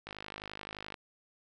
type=click train; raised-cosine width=0.3 ms; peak=-25 dBFS; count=46; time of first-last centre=0.07-0.942 s; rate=51.6 Hz; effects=none